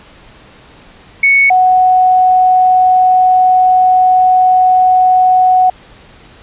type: tone pair in turn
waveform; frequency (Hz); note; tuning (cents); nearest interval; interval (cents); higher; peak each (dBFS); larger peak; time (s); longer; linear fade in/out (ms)
sine; 2217 / 739.8; C#7 / F#5; 0 / 0; octave + perfect fifth; 1900; first; -5; neither; 1.23-1.5 / 1.5-5.7; second; 5
effects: pink hiss -40 dBFS RMS until 6.42 s + resampled to 8000 Hz